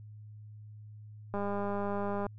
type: click train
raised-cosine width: 1 ms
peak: -22 dBFS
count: 188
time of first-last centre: 1.34-2.266 s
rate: 202 Hz
effects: added 106 Hz sine -46 dBFS peak until 2.38 s